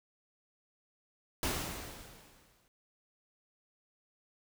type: noise with exponential decay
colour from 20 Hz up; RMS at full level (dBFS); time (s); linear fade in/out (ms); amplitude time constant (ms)
pink; -32; 1.43-2.68; 1; 270
effects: none